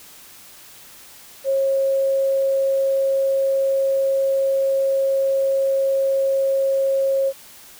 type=tone; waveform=sine; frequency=542 Hz; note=C#5; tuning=39 cents flat; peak=-16 dBFS; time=1.44-7.33 s; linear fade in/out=50 ms; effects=white hiss -44 dBFS RMS until 7.79 s